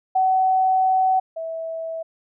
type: tone pair in turn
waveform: sine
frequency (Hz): 754 / 652.4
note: F#5 / E5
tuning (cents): +32 / -18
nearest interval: minor third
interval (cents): 250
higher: first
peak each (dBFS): -15 / -26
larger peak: first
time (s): 0.15-1.2 / 1.36-2.03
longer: first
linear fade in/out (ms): 10
effects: none